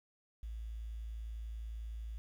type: tone with quantisation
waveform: sine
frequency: 55.5 Hz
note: A1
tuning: 16 cents sharp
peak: -40 dBFS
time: 0.43-2.18 s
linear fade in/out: 0 ms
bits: 11
effects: none